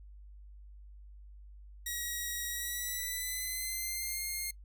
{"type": "tone with pitch glide", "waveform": "5% pulse", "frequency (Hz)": [1907, 2128], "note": ["A#6", "C7"], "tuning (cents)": [39, 29], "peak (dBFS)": -25, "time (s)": [1.86, 4.51], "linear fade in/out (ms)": 5, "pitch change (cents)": 190, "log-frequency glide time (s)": [2.5, 4.2], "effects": ["noise-tail reverb RT60 0.1 s tail -25 dB re dry", "added 50 Hz sine -49 dBFS peak until 4.64 s"]}